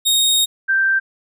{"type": "tone pair in turn", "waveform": ["sawtooth", "sine"], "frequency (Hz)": [3729, 1567.9], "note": ["A#7", "G6"], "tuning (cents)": [0, 0], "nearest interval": "octave + minor third", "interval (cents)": 1500, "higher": "first", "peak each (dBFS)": [-10, -13], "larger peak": "first", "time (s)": [[0.05, 0.46], [0.68, 1]], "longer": "first", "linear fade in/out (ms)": 20, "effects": []}